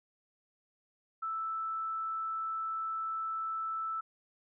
sine tone, 1318.5 Hz, E6, in tune, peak -33 dBFS, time 1.22-4.01 s, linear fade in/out 10 ms, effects none

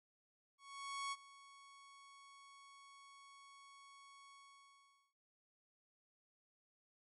sawtooth tone with ADSR envelope, 1110 Hz, C#6, 2 cents sharp, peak -36 dBFS, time 0.58-5.14 s, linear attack 540 ms, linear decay 37 ms, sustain -19 dB, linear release 820 ms, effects MP3 48 kbps

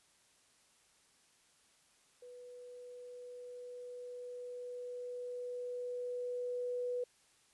sine tone with level ramp, 492.4 Hz, B4, 5 cents flat, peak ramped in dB -50 to -34 dBFS, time 2.22-7.04 s, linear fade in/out 5 ms, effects white hiss -69 dBFS RMS until 7.53 s + resampled to 24000 Hz

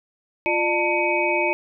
sine tone cluster, 349.2 / 600 / 895 / 2258 / 2524 Hz, F4 / D5 / A5 / C#7 / D#7, 0 / +37 / +29 / +31 / +24 cents, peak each -25 dBFS, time 0.46-1.53 s, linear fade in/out 0 ms, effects none

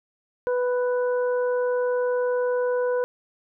harmonic tone, 495 Hz, B4, 4 cents sharp, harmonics 1 / 2 / 3, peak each -21 / -33 / -35 dBFS, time 0.47-3.04 s, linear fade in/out 0 ms, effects none

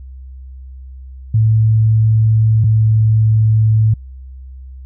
sine tone pair in turn, 110.3 / 109.67 Hz, A2 / A2, +5 / -5 cents, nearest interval unison, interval 10 cents, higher first, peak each -8 dBFS, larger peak neither, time 1.34-2.64 / 2.64-3.94 s, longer neither, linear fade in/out 5 ms, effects added 65 Hz sine -30 dBFS peak until 4.85 s

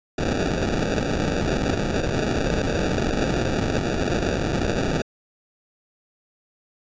blue noise with sample-and-hold, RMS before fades -23 dBFS, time 0.18-5.02 s, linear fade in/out 5 ms, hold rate 1050 Hz, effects resampled to 16000 Hz

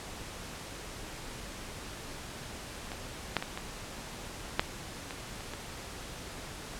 clicks, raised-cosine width 0.3 ms, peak -22 / -10 / -18 / -20 / -8 / -22 / -28 / -24 dBFS, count 8, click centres 2.918 / 3.367 / 3.425 / 3.575 / 4.595 / 5.108 / 5.407 / 5.536 s, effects pink hiss -43 dBFS RMS until 6.79 s + low-pass 10000 Hz 12 dB/octave

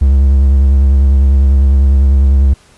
triangle tone with vibrato, 68.1 Hz, C#2, 30 cents flat, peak -3 dBFS, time 0.01-2.54 s, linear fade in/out 10 ms, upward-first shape sine, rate 10 Hz, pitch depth 48 cents each way, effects pink hiss -46 dBFS RMS until 2.77 s + resampled to 24000 Hz

